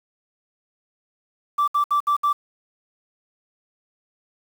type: tone bursts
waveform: sine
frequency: 1167 Hz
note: D6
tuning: 11 cents flat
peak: -15 dBFS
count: 5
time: 1.58-2.33 s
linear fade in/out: 10 ms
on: 98 ms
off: 65 ms
effects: tanh soft clip ceiling -13 dBFS + 7-bit